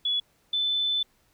sine tone pair in turn, 3402 / 3516 Hz, G#7 / A7, +41 / -2 cents, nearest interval minor second, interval 57 cents, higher second, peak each -23 dBFS, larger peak neither, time 0.05-0.2 / 0.53-1.03 s, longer second, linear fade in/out 5 ms, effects pink hiss -66 dBFS RMS until 1.33 s

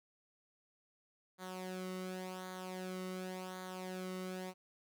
sawtooth tone with flanger, 185 Hz, F#3, in tune, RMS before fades -44 dBFS, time 1.38-4.54 s, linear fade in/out 50 ms, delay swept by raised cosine 0.37 to 1.21 ms, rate 0.9 Hz, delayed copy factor -0.65, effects none

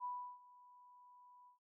sine tone with ADSR envelope, 987.8 Hz, B5, in tune, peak -39 dBFS, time 0-1.59 s, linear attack 44 ms, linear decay 340 ms, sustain -21 dB, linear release 120 ms, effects none

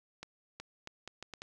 accelerating click train, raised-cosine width 0.2 ms, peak -26 dBFS, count 7, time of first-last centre 0.23-1.419 s, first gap 370 ms, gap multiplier 0.74, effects none

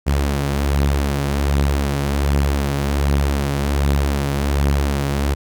sawtooth beating tone pair, 69.3 / 70.6 Hz, C#2 / C#2, 0 / +32 cents, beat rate 1.3 Hz, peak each -19 / -13 dBFS, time 0.06-5.35 s, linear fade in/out 20 ms, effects none

